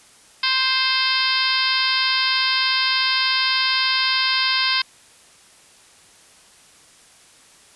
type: harmonic tone with a mistuned harmonic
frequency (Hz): 523.3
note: C5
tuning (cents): 0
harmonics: 2 / 3 / 4 / 5 / 6 / 7 / 8 / 9 / 10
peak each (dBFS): -26 / -26 / -26 / -26 / -26 / -26 / -26 / -26 / -26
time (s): 0.43-4.82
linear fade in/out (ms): 5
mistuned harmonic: 10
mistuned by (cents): -48
effects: white hiss -50 dBFS RMS until 7.75 s + resampled to 24000 Hz